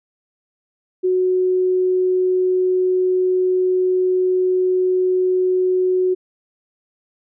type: tone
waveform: sine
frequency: 368.5 Hz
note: F#4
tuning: 7 cents flat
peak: -14 dBFS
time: 1.03-6.15 s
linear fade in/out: 20 ms
effects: none

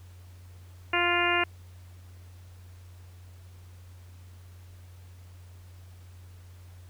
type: harmonic tone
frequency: 349.2 Hz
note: F4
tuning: in tune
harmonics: 1 / 2 / 3 / 4 / 5 / 6 / 7 / 8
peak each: -31 / -31 / -31 / -31 / -31 / -31 / -31 / -31 dBFS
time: 0.93-1.44 s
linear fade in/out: 5 ms
effects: added 90 Hz sine -46 dBFS peak until 6.89 s + pink hiss -60 dBFS RMS until 6.89 s

